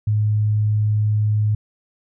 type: tone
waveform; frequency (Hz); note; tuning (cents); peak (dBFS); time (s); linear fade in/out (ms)
sine; 106.2; G#2; +39; -15; 0.07-1.55; 5
effects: none